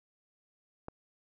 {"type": "click", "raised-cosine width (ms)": 1, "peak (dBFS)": -26, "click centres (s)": 0.884, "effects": []}